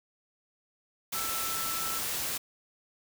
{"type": "tone in noise", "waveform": "sine", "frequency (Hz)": 1328, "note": "E6", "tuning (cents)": 12, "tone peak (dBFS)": -37, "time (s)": [1.14, 1.99], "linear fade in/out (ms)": 10, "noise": "white", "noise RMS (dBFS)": -33, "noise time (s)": [1.12, 2.38], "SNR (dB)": -7, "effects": []}